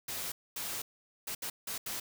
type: noise bursts at uneven times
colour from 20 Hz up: white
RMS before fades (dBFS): -38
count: 6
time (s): 0.08-0.32 / 0.56-0.82 / 1.27-1.35 / 1.42-1.5 / 1.67-1.78 / 1.86-2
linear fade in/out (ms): 5
effects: none